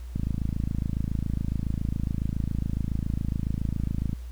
click train, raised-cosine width 5 ms, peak -15 dBFS, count 109, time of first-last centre 0.16-4.131 s, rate 27.2 Hz, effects added 60 Hz sine -35 dBFS peak until 4.31 s + pink hiss -56 dBFS RMS until 4.31 s

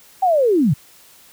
sine linear sweep, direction down, 784 to 117.9 Hz, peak -12 dBFS, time 0.22-0.74 s, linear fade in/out 10 ms, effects white hiss -48 dBFS RMS until 1.32 s

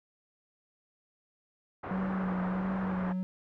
white low-pass noise, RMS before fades -39 dBFS, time 1.83-3.13 s, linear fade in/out 10 ms, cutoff 1400 Hz, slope 24 dB/octave
triangle tone with vibrato, 186.8 Hz, F#3, 17 cents sharp, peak -28 dBFS, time 1.91-3.23 s, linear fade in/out 0 ms, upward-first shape sine, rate 1.5 Hz, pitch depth 29 cents each way
effects none

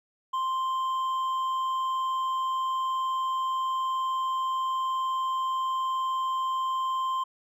sine tone with hard clipping, 1046.5 Hz, C6, in tune, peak -27 dBFS, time 0.33-7.24 s, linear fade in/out 10 ms, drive 4 dB, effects none

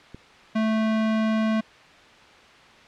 click, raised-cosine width 3 ms, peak -26 dBFS, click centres 0.146 s
square tone, 219.6 Hz, A3, 3 cents flat, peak -21 dBFS, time 0.55-1.61 s, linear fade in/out 10 ms
effects white hiss -49 dBFS RMS until 2.87 s + low-pass 3000 Hz 12 dB/octave

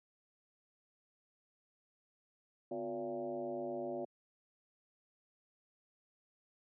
sine tone with frequency modulation, 467.2 Hz, A#4, 4 cents sharp, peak -37 dBFS, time 2.71-4.05 s, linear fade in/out 5 ms, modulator 108 Hz, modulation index 2.1, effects high-pass 150 Hz 12 dB/octave

